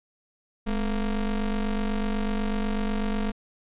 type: ring-modulated tone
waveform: square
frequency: 116.54 Hz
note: A#2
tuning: in tune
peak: -22 dBFS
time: 0.66-3.32 s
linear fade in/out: 20 ms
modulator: 92.5 Hz
effects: resampled to 8000 Hz